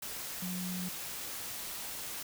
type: tone in noise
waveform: sine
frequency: 181.9 Hz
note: F#3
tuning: 29 cents flat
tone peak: -36 dBFS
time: 0.42-0.89 s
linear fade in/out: 5 ms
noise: white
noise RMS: -41 dBFS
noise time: 0.02-2.23 s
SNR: +2 dB
effects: none